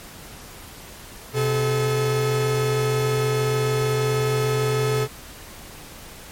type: tone pair together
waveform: 45% pulse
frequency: 128.02 / 430.6 Hz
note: C3 / A4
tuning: -37 / -37 cents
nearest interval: octave + major sixth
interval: 2100 cents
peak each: -22 dBFS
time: 1.33-5.08 s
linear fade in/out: 50 ms
effects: pink hiss -41 dBFS RMS until 6.31 s + MP3 64 kbps